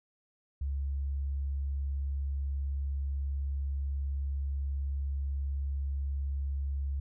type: tone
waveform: sine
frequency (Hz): 69.3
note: C#2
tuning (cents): 0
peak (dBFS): -30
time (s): 0.61-7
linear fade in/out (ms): 5
effects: none